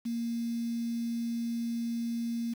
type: tone with quantisation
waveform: sine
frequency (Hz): 233.1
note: A#3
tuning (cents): 0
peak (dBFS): -30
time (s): 0.05-2.54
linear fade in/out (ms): 10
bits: 8
effects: none

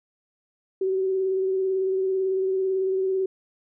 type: tone with vibrato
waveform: sine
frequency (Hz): 380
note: F#4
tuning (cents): +46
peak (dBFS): -21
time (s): 0.81-3.26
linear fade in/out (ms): 5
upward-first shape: sine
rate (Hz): 18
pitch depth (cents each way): 22
effects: none

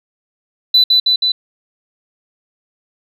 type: tone with echo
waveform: sine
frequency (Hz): 3991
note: B7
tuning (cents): +17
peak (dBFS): -5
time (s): 0.74-0.84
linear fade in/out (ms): 5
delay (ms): 160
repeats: 3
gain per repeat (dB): -2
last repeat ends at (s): 1.32
effects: tanh soft clip ceiling -3 dBFS

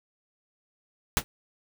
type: noise with exponential decay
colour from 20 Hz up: pink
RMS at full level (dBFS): -18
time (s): 1.17-1.24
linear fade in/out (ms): 0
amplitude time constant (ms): 15
effects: none

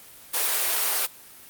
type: high-pass noise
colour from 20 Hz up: white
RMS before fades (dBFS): -24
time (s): 0.33-1.07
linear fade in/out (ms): 20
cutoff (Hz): 400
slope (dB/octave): 24
effects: white hiss -47 dBFS RMS until 1.49 s + Opus 32 kbps

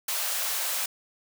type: high-pass noise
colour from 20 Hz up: white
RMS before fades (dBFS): -29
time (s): 0.08-0.86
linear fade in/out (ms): 5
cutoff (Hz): 510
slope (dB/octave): 48
effects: none

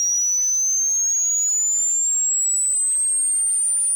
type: exponential sweep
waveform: sine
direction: up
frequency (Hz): 5710 to 9397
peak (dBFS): -16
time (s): 0-3.95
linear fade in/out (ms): 0
effects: tanh soft clip ceiling -13 dBFS + 7-bit

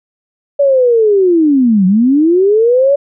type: linear two-way sweep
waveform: sine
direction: down then up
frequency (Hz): 575 to 179.7 to 575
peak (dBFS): -6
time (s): 0.59-2.96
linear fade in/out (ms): 10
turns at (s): 1.86
effects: none

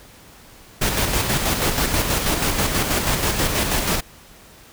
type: noise with tremolo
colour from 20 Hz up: pink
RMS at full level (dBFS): -19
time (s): 0.81-4.01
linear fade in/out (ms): 10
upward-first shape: square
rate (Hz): 6.2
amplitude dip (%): 40
effects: pink hiss -46 dBFS RMS until 4.72 s

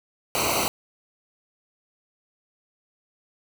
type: noise with comb filter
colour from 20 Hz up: pink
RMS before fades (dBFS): -24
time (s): 0.35-0.68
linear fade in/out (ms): 0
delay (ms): 0.58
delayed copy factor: -1
effects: none

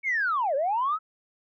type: linear two-way sweep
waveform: sine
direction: down then up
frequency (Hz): 2250 to 522 to 1325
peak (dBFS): -22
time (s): 0.03-0.99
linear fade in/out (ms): 50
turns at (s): 0.55
effects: tanh soft clip ceiling -18 dBFS

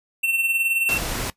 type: tone with tremolo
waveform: square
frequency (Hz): 2700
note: E7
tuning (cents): +41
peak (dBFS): -18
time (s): 0.23-0.98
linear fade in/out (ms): 10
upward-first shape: sine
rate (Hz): 19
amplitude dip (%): 55
type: noise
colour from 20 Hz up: pink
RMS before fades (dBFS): -27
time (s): 0.89-1.3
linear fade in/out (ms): 0
effects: noise-tail reverb RT60 0.1 s tail -19 dB re dry + resampled to 32000 Hz

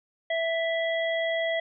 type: harmonic tone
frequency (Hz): 659.3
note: E5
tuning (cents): 0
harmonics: 1 / 3 / 5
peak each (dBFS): -26 / -30 / -36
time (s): 0.3-1.6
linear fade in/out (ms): 5
effects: none

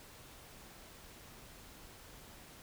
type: silence
effects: pink hiss -55 dBFS RMS until 2.62 s

